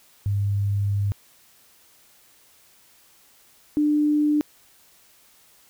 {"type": "tone pair in turn", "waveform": "sine", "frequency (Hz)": [100.7, 298.1], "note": ["G2", "D4"], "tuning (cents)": [47, 26], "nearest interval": "octave + perfect fifth", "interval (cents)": 1879, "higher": "second", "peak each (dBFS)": [-20, -17], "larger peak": "second", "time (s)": [[0.26, 1.12], [3.77, 4.41]], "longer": "first", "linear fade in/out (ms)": 0, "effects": ["white hiss -56 dBFS RMS until 5.69 s"]}